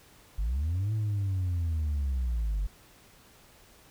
sine linear two-way sweep, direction up then down, 46.37 to 110 to 46.37 Hz, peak -24 dBFS, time 0.38-2.67 s, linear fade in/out 10 ms, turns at 0.93 s, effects tanh soft clip ceiling -25 dBFS + pink hiss -57 dBFS RMS until 3.9 s

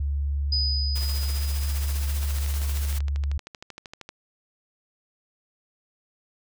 sine tone, 70.9 Hz, C#2, 40 cents sharp, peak -23 dBFS, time 0-3.38 s, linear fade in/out 5 ms
sine tone with exponential decay, 4978 Hz, D#8, in tune, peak -22 dBFS, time 0.52-2.64 s, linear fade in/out 5 ms, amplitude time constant 460 ms
white noise with tremolo, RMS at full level -35 dBFS, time 0.95-2.99 s, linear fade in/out 10 ms, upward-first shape triangle, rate 15 Hz, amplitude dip 50%
click train, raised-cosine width 0.2 ms, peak -22 dBFS, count 25, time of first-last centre 2.23-4.09 s, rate 12.9 Hz
effects none

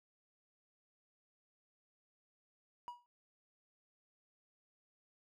triangle tone with exponential decay, 967 Hz, B5, 37 cents flat, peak -38 dBFS, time 2.88-3.06 s, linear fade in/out 0 ms, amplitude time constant 39 ms, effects none

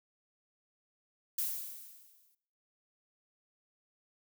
violet noise with exponential decay, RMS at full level -32 dBFS, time 1.38-2.35 s, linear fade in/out 5 ms, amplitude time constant 210 ms, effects noise-tail reverb RT60 0.6 s tail -18 dB re dry

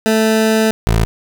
20% pulse tone pair in turn, 220 / 55.45 Hz, A3 / A1, 0 / +14 cents, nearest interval 2 octaves, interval 2386 cents, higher first, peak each -6 dBFS, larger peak neither, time 0.06-0.71 / 0.87-1.05 s, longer first, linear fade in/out 0 ms, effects none

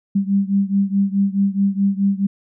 sine beating tone pair, 196 / 200.7 Hz, G3 / G3, 0 / +41 cents, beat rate 4.7 Hz, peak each -17 / -19 dBFS, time 0.15-2.27 s, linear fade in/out 10 ms, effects none

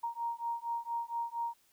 sine beating tone pair, 932.3 / 936.6 Hz, A#5 / A#5, 0 / +8 cents, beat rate 4.3 Hz, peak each -37 / -37 dBFS, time 0.03-1.54 s, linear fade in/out 10 ms, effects white hiss -69 dBFS RMS until 1.72 s

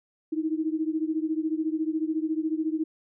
sine beating tone pair, 311.1 / 325.1 Hz, D#4 / E4, 0 / -24 cents, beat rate 14 Hz, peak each -27 / -29 dBFS, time 0.32-2.84 s, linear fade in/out 10 ms, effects none

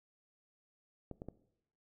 clicks, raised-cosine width 2 ms, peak -30 dBFS, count 3, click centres 1.113 / 1.219 / 1.286 s, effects noise-tail reverb RT60 0.8 s tail -18 dB re dry

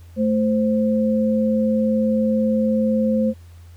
sine tone pair together, 219.5 / 522 Hz, A3 / C5, -4 / -4 cents, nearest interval octave + minor third, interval 1500 cents, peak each -17 / -21 dBFS, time 0.16-3.34 s, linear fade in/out 50 ms, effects added 85 Hz sine -40 dBFS peak until 3.76 s + pink hiss -56 dBFS RMS until 3.76 s

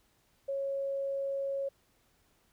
sine tone, 550 Hz, C#5, 14 cents flat, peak -31 dBFS, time 0.48-1.69 s, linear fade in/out 10 ms, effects pink hiss -70 dBFS RMS until 2.52 s

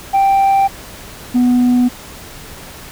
sine tone pair in turn, 784 / 246.9 Hz, G5 / B3, 0 / 0 cents, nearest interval octave + minor sixth, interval 2000 cents, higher first, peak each -6 dBFS, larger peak neither, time 0.13-0.68 / 1.34-1.89 s, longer neither, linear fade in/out 20 ms, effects tanh soft clip ceiling -8 dBFS + pink hiss -34 dBFS RMS until 2.91 s

